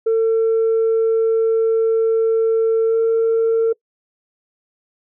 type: tone with pitch glide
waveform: sine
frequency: 450 to 453.4 Hz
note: A4 to A#4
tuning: +39 to -48 cents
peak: -11 dBFS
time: 0.06-3.73 s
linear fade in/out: 10 ms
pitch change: +13 cents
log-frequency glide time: 2.86-2.98 s
effects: noise-tail reverb RT60 0.1 s tail -24 dB re dry + tanh soft clip ceiling -11 dBFS